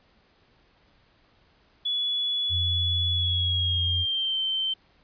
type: tone with pitch glide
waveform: sine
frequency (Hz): 3408 to 3107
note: G#7 to G7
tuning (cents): +44 to -16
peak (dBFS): -24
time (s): 1.85-4.74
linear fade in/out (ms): 10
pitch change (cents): -160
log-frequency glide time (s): 3.11-4.39
type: tone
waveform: sine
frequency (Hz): 87.31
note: F2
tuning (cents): 0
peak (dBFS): -26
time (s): 2.49-4.06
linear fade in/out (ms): 50
effects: pink hiss -62 dBFS RMS until 5.03 s + resampled to 11025 Hz